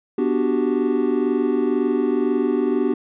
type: chord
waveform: triangle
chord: G major seventh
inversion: first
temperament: equal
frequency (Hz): 246.9 / 293.7 / 370 / 392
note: B3 / D4 / F#4 / G4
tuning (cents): 0 / 0 / 0 / 0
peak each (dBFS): -21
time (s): 0.18-2.94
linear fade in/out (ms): 5
effects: resampled to 8000 Hz